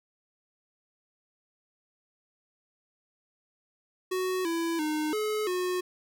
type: tone with pitch steps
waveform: square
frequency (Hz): 370.8 / 333.2 / 306.2 / 427.2 / 363.3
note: F#4 / E4 / D#4 / G#4 / F#4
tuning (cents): +4 / +19 / -28 / +49 / -32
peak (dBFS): -28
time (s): 4.11-5.81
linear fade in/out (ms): 10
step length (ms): 340
effects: none

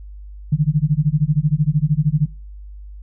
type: tone with tremolo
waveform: sine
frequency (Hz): 149.6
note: D3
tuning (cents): +32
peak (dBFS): -10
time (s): 0.52-2.26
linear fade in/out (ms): 5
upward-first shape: sine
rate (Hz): 13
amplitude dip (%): 100
effects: noise-tail reverb RT60 0.3 s tail -18 dB re dry + added 50 Hz sine -33 dBFS peak until 3.02 s

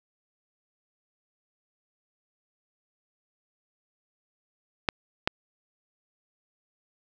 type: clicks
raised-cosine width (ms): 0.3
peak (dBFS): -6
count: 2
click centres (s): 4.888 / 5.275
effects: none

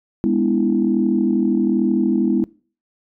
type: chord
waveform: sine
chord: E dominant seventh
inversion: first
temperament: just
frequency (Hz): 206 / 247.2 / 296.7 / 329.6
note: G#3 / B3 / D4 / E4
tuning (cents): -14 / +2 / +18 / 0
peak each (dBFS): -19 / -19 / -25 / -19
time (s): 0.24-2.44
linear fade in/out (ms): 0
effects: noise-tail reverb RT60 0.4 s tail -23 dB re dry + tanh soft clip ceiling -5 dBFS

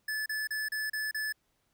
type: tone bursts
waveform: square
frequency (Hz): 1732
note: A6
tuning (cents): -28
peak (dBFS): -32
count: 6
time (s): 0.08-1.325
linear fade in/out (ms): 5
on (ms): 180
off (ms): 33
effects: pink hiss -75 dBFS RMS until 1.73 s

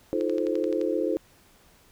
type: chord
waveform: sine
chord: F dominant seventh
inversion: third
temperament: just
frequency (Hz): 314.3 / 349.2 / 436.5 / 523.8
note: Eb4 / F4 / A4 / C5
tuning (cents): +18 / 0 / -14 / +2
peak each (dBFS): -29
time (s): 0.13-1.17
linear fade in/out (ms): 0
type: click train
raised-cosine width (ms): 0.2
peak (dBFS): -25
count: 8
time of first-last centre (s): 0.21-0.813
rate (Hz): 11.6
effects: pink hiss -58 dBFS RMS until 1.91 s

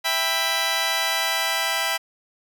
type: chord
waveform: 10% pulse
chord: E minor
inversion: none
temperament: just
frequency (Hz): 659.3 / 791.1 / 988.9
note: E5 / G5 / B5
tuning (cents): 0 / +16 / +2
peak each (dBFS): -18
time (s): 0.04-1.98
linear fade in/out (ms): 20
effects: none

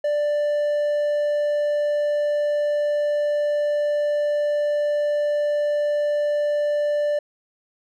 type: tone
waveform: triangle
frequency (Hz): 589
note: D5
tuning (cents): +5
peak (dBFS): -17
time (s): 0.04-7.19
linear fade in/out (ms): 5
effects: none

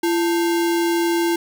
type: tone with sample-and-hold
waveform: sine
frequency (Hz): 339.1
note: E4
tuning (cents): +49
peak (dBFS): -16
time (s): 0.03-1.36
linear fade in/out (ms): 5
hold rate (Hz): 1225
effects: none

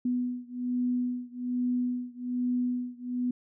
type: beating tone pair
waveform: sine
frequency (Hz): 246.9 / 248.1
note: B3 / B3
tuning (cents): 0 / +8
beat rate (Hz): 1.2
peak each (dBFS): -30 / -31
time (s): 0.05-3.31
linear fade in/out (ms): 5
effects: none

